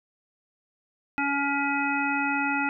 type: harmonic tone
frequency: 281.6 Hz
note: C#4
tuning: 27 cents sharp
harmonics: 1 / 3 / 5 / 7 / 9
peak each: -29 / -29 / -29 / -34 / -30 dBFS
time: 1.18-2.69 s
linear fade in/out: 0 ms
effects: none